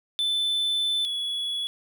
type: tone pair in turn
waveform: triangle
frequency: 3520 / 3383 Hz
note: A7 / G#7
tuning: 0 / +31 cents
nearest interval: minor second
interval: 69 cents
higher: first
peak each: -21 / -25 dBFS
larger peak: first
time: 0.19-1.05 / 1.05-1.67 s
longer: first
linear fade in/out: 0 ms
effects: none